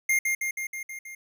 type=tone with echo; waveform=square; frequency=2118 Hz; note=C7; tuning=21 cents sharp; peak=-21 dBFS; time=0.09-0.19 s; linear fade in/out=5 ms; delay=160 ms; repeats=6; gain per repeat=-3 dB; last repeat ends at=1.15 s; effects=none